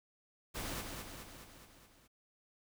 pink noise with echo, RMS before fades -41 dBFS, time 0.54-0.82 s, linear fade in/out 20 ms, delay 210 ms, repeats 6, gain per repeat -4 dB, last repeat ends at 2.08 s, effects none

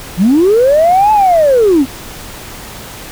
sine linear two-way sweep, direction up then down, 159.8 to 871 to 245 Hz, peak -4 dBFS, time 0.17-1.86 s, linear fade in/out 50 ms, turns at 1.12 s, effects tanh soft clip ceiling -2 dBFS + pink hiss -29 dBFS RMS until 3.11 s

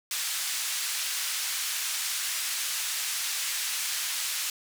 white band-pass noise, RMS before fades -31 dBFS, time 0.11-4.5 s, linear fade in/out 2 ms, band 1600 to 9700 Hz, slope 12 dB/octave, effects none

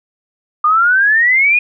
sine exponential sweep, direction up, 1200 to 2488 Hz, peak -8 dBFS, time 0.64-1.59 s, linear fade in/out 5 ms, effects none

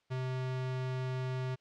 square tone, 129 Hz, C3, 24 cents flat, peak -34 dBFS, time 0.1-1.56 s, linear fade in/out 20 ms, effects white hiss -75 dBFS RMS until 1.6 s + low-pass 4000 Hz 12 dB/octave

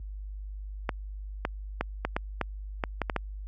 clicks, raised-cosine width 0.5 ms, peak -12 dBFS, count 10, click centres 0.892 / 1.451 / 1.81 / 2.05 / 2.165 / 2.413 / 2.838 / 3.017 / 3.098 / 3.163 s, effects added 50 Hz sine -31 dBFS peak until 3.47 s + high-pass 60 Hz 12 dB/octave

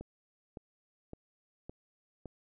click train, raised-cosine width 2 ms, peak -30 dBFS, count 5, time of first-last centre 0.01-2.257 s, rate 1.78 Hz, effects none

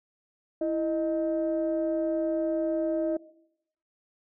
sine tone pair together, 329.6 / 620.8 Hz, E4 / D#5, 0 / -4 cents, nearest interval major seventh, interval 1096 cents, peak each -27 dBFS, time 0.61-3.17 s, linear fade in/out 5 ms, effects noise-tail reverb RT60 0.8 s tail -21 dB re dry + tanh soft clip ceiling -19 dBFS

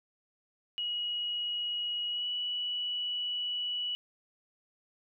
sine tone with pitch glide, 2904 to 2945 Hz, F#7 to F#7, -33 to -9 cents, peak -31 dBFS, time 0.78-3.95 s, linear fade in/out 0 ms, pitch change +24 cents, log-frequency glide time 2.1-2.26 s, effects none

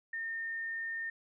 sine tone, 1821 Hz, A#6, 41 cents flat, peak -35 dBFS, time 0.13-1.1 s, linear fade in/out 5 ms, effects none

